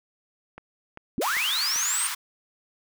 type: click train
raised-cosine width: 0.5 ms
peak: -25 dBFS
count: 4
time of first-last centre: 0.58-1.761 s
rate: 2.54 Hz
type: linear sweep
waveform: sine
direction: up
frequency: 173.9 to 8870 Hz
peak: -24 dBFS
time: 1.18-2.07 s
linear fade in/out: 0 ms
type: high-pass noise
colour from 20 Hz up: pink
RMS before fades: -31 dBFS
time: 1.21-2.15 s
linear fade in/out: 10 ms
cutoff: 980 Hz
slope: 48 dB/octave
effects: none